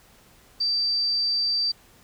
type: tone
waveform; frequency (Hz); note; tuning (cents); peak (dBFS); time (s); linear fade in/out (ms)
sine; 4663; D8; -13; -21; 0.6-1.72; 10
effects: pink hiss -55 dBFS RMS until 2.03 s